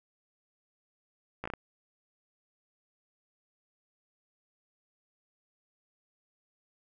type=slowing click train; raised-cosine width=0.5 ms; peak=-21 dBFS; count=5; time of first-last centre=1.44-1.537 s; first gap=15 ms; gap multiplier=1.33; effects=none